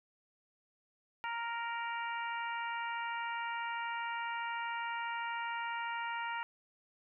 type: harmonic tone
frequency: 466.2 Hz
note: A#4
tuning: in tune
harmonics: 2 / 3 / 4 / 5 / 6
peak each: -38 / -42 / -44 / -46 / -48 dBFS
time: 1.24-6.43 s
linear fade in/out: 0 ms
effects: none